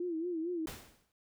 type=tone with vibrato; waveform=sine; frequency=337.8 Hz; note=E4; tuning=42 cents sharp; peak=-33 dBFS; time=0-0.66 s; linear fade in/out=5 ms; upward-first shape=sine; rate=4.4 Hz; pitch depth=110 cents each way
type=noise with exponential decay; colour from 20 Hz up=pink; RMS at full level=-41 dBFS; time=0.67-1.12 s; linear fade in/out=2 ms; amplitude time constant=97 ms
effects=none